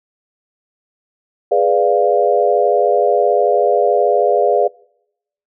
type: chord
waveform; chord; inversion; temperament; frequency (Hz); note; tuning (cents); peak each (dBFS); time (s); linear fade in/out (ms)
sine; G# diminished seventh; none; equal; 415.3 / 493.9 / 587.3 / 698.5; G#4 / B4 / D5 / F5; 0 / 0 / 0 / 0; -16; 1.51-4.68; 10
effects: noise-tail reverb RT60 0.8 s tail -26 dB re dry